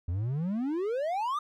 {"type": "exponential sweep", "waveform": "triangle", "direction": "up", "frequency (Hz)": [81.6, 1244.5], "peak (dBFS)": -26, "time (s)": [0.08, 1.39], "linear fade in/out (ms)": 5, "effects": []}